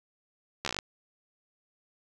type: slowing click train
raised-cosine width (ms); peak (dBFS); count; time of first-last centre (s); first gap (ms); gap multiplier
0.2; -14; 9; 0.65-0.788; 13; 1.08
effects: none